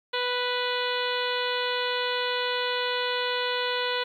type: harmonic tone with a mistuned harmonic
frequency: 493.9 Hz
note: B4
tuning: in tune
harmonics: 1 / 2 / 3 / 4 / 5 / 6 / 7 / 8 / 9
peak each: -30 / -32 / -33 / -36 / -37 / -35 / -34 / -37 / -41 dBFS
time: 0.13-4.04 s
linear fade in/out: 10 ms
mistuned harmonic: 9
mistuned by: -64 cents
effects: 10-bit